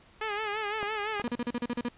10% pulse tone with vibrato, 423.1 Hz, G#4, 32 cents sharp, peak -22 dBFS, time 0.21-1.22 s, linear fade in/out 5 ms, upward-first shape sine, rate 5.9 Hz, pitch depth 74 cents each way
clicks, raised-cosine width 1 ms, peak -22 dBFS, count 3, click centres 0.829 / 1.198 / 1.279 s
35% pulse tone bursts, 240.8 Hz, B3, 44 cents flat, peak -27 dBFS, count 9, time 1.24-1.886 s, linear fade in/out 2 ms, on 38 ms, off 38 ms
effects pink hiss -58 dBFS RMS until 1.97 s + resampled to 8000 Hz

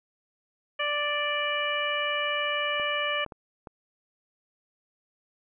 harmonic tone, 587.3 Hz, D5, in tune, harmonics 1 / 2 / 3 / 4 / 5, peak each -32 / -32 / -32 / -32 / -32 dBFS, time 0.79-3.25 s, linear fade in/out 10 ms
clicks, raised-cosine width 1 ms, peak -27 dBFS, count 4, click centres 2.798 / 3.263 / 3.322 / 3.672 s
effects none

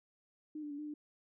sine tone with pitch steps, 305 / 295.4 / 286.8 / 300.2 / 297.8 Hz, D#4 / D4 / D4 / D4 / D4, -34 / +10 / -41 / +38 / +24 cents, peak -40 dBFS, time 0.55-0.94 s, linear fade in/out 5 ms, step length 78 ms, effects none

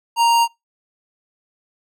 sine tone with hard clipping, 932.3 Hz, A#5, in tune, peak -14 dBFS, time 0.16-0.48 s, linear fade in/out 50 ms, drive 18 dB, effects noise-tail reverb RT60 0.2 s tail -25 dB re dry

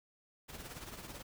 pink noise with tremolo, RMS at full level -45 dBFS, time 0.48-1.23 s, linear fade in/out 20 ms, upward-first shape triangle, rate 18 Hz, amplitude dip 65%, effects none

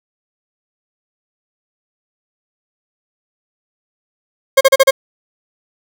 40% pulse tone bursts, 538 Hz, C5, 48 cents sharp, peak -4 dBFS, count 5, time 4.57-4.91 s, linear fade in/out 10 ms, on 40 ms, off 35 ms, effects none

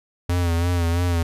square tone with vibrato, 86.2 Hz, F2, 22 cents flat, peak -19 dBFS, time 0.29-1.23 s, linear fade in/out 5 ms, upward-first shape sine, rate 3 Hz, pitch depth 52 cents each way, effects resampled to 32000 Hz

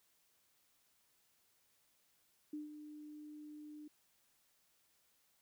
sine tone with ADSR envelope, 300.4 Hz, D4, 39 cents sharp, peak -40 dBFS, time 2.53-3.88 s, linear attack 5 ms, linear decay 150 ms, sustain -9 dB, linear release 6 ms, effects white hiss -75 dBFS RMS until 5.41 s

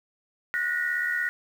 sine tone cluster, 1460 / 1837 / 1914 Hz, F#6 / A#6 / A#6, -24 / -26 / +45 cents, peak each -28 / -30 / -29 dBFS, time 0.54-1.29 s, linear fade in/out 0 ms, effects 8-bit

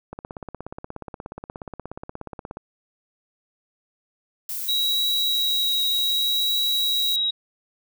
click train, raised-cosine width 1 ms, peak -20 dBFS, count 42, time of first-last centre 0.13-2.57 s, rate 16.8 Hz
violet noise, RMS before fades -30 dBFS, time 4.49-7.16 s, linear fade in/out 2 ms
sine tone with vibrato, 3853 Hz, B7, 44 cents flat, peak -20 dBFS, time 4.68-7.31 s, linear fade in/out 10 ms, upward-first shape triangle, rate 0.65 Hz, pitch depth 15 cents each way
effects none

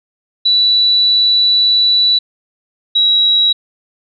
sine tone pair in turn, 3951 / 3870 Hz, B7 / B7, 0 / -36 cents, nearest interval unison, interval 36 cents, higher first, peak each -8 dBFS, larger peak neither, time 0.45-2.19 / 2.95-3.53 s, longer first, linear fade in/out 10 ms, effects none

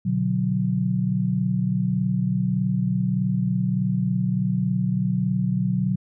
sine chord, B minor, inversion none, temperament equal, 123.47 / 146.83 / 185 Hz, B2 / D3 / F#3, 0 / 0 / 0 cents, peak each -25 / -27 / -22 dBFS, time 0.05-5.96 s, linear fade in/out 10 ms, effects none

